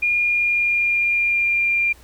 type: tone with pitch glide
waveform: sine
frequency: 2422 to 2390 Hz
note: D#7 to D7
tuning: -47 to +30 cents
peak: -16 dBFS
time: 0.02-1.93 s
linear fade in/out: 10 ms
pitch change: -23 cents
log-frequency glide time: 0.2-1.68 s
effects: added 60 Hz sine -48 dBFS peak until 2.03 s + pink hiss -50 dBFS RMS until 2.03 s